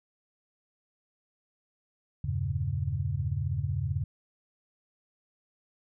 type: chord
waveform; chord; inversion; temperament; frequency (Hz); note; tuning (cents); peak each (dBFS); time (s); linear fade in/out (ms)
sine; E diminished seventh; none; equal; 82.41 / 98 / 116.54 / 138.59; E2 / G2 / Bb2 / Db3; 0 / 0 / 0 / 0; -34 / -32 / -36 / -32; 2.24-4.04; 5
effects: none